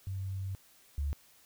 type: tone pair in turn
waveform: sine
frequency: 96.1 / 71.6 Hz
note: G2 / D2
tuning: -34 / -43 cents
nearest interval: perfect fourth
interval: 509 cents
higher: first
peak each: -34 / -30 dBFS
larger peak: second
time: 0.07-0.55 / 0.98-1.13 s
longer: first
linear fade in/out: 0 ms
effects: white hiss -62 dBFS RMS until 1.45 s